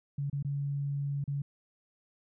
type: tone with dropouts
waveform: sine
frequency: 141.4 Hz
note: C#3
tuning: 35 cents sharp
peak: -30 dBFS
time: 0.18-1.42 s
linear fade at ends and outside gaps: 5 ms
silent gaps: 0.299-0.328 / 0.427-0.447 / 1.241-1.277 s
effects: none